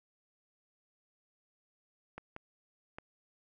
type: clicks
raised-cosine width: 0.5 ms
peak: -28 dBFS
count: 3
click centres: 2.18 / 2.364 / 2.985 s
effects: none